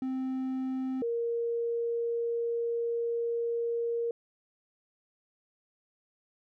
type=tone pair in turn; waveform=triangle / sine; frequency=261 / 467.5 Hz; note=C4 / A#4; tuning=-4 / +5 cents; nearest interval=minor seventh; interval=1009 cents; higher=second; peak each=-28 dBFS; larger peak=neither; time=0.02-1.02 / 1.02-4.11 s; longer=second; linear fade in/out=2 ms; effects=none